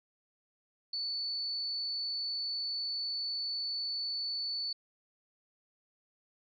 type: tone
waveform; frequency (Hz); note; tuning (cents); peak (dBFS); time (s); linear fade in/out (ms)
sine; 4472; C#8; +14; -33; 0.93-4.73; 5
effects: none